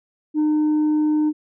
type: tone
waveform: sine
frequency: 304.4 Hz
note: D#4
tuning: 38 cents flat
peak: -13 dBFS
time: 0.34-1.33 s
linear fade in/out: 50 ms
effects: tanh soft clip ceiling -15 dBFS